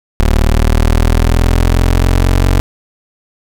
25% pulse linear sweep, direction up, 37.31 to 46.25 Hz, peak -4 dBFS, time 0.2-2.6 s, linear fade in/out 0 ms, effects 7-bit

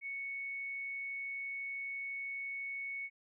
sine tone, 2217 Hz, C#7, in tune, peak -38 dBFS, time 0.01-3.1 s, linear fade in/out 50 ms, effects none

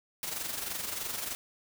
white noise with amplitude modulation, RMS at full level -34 dBFS, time 0.23-1.35 s, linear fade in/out 0 ms, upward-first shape sine, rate 23.2 Hz, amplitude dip 55%, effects none

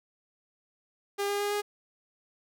sawtooth tone with pitch steps, 402.6 / 405.9 / 409.2 / 412.5 Hz, G4 / G#4 / G#4 / G#4, +46 / -40 / -26 / -12 cents, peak -24 dBFS, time 1.18-1.62 s, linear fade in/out 20 ms, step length 110 ms, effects none

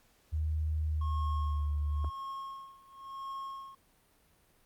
sine tone with pitch glide, 77.7 to 74.02 Hz, D#2 to D2, -2 to +14 cents, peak -29 dBFS, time 0.32-2.1 s, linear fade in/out 20 ms, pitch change -84 cents, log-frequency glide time 0.83-1.55 s
triangle tone with tremolo, 1084 Hz, C#6, 39 cents flat, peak -35 dBFS, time 1.01-3.75 s, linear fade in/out 5 ms, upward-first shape sine, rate 0.96 Hz, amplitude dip 90%
clicks, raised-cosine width 1 ms, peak -32 dBFS, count 2, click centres 2.044 / 2.047 s
effects pink hiss -67 dBFS RMS until 4.65 s + Opus 48 kbps

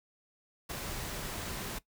pink noise, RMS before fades -39 dBFS, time 0.69-1.79 s, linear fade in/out 10 ms, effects noise-tail reverb RT60 0.1 s tail -18 dB re dry

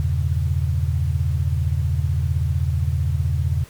sine chord, E diminished seventh, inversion none, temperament equal with one note detuned, 82.41 / 98 / 119.54 / 138.59 Hz, E2 / G2 / Bb2 / Db3, 0 / 0 / +44 / 0 cents, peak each -20 / -26 / -26 / -24 dBFS, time 0-3.64 s, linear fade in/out 0 ms, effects pink hiss -46 dBFS RMS until 3.69 s + MP3 96 kbps

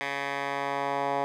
10% pulse tone with band-pass filter sweep, 140 Hz, C#3, 18 cents sharp, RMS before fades -30 dBFS, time 0.01-1.24 s, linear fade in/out 0 ms, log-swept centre 1900 to 860 Hz, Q 1.5, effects none

